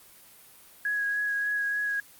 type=tone with vibrato; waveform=sine; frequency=1661.2 Hz; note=G#6; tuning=in tune; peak=-25 dBFS; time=0.85-2 s; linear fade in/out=2 ms; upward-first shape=sine; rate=3.4 Hz; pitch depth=14 cents each way; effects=white hiss -53 dBFS RMS until 2.19 s + Opus 32 kbps